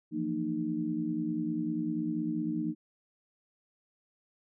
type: tone cluster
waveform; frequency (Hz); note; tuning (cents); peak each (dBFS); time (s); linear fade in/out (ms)
sine; 165.2 / 175.3 / 231.2 / 306.6; E3 / F3 / A#3 / D#4; +4 / +7 / -14 / -25; -40 / -38 / -35 / -32; 0.11-2.75; 50
effects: none